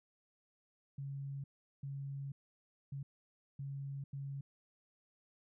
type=tone bursts at uneven times; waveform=sine; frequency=138.59 Hz; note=C#3; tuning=in tune; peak=-40 dBFS; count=5; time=0.98-1.44 / 1.83-2.32 / 2.92-3.03 / 3.59-4.04 / 4.13-4.41 s; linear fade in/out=5 ms; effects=none